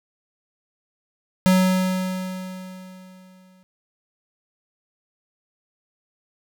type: tone with exponential decay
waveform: square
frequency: 185.7 Hz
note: F#3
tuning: 7 cents sharp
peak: -13 dBFS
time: 1.46-3.63 s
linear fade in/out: 0 ms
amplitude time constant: 470 ms
effects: none